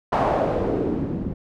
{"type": "noise with low-pass filter sweep", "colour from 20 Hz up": "white", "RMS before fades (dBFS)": -23, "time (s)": [0.12, 1.34], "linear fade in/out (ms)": 10, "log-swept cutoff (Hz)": [900, 200], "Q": 2.1, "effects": []}